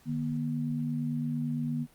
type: tone pair together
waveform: sine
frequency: 151.19 / 240 Hz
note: D#3 / B3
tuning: -49 / -49 cents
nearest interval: minor sixth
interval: 800 cents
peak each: -32 / -31 dBFS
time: 0.05-1.87 s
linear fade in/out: 50 ms
effects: pink hiss -61 dBFS RMS until 1.94 s + Opus 48 kbps